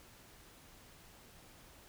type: silence
effects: pink hiss -59 dBFS RMS until 1.88 s